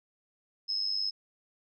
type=tone with amplitude modulation; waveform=sine; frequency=5170 Hz; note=E8; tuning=34 cents flat; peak=-25 dBFS; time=0.68-1.11 s; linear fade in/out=20 ms; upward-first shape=sine; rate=99.2 Hz; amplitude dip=80%; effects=none